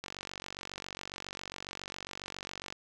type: click train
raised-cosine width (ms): 0.2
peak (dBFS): -22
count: 128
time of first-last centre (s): 0.04-2.725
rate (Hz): 47.3
effects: none